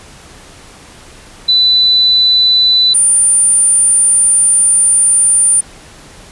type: tone pair in turn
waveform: sine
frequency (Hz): 3990 / 9241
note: B7 / D9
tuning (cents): +17 / -29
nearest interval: octave + minor third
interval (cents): 1454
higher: second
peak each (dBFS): -6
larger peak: neither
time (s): 1.48-2.94 / 2.94-5.61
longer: second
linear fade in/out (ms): 10
effects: pink hiss -37 dBFS RMS until 6.31 s + resampled to 24000 Hz